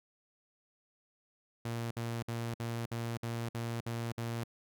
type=tone bursts; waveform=sawtooth; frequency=116.54 Hz; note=A#2; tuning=in tune; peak=-31 dBFS; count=9; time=1.65-4.438 s; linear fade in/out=5 ms; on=260 ms; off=56 ms; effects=none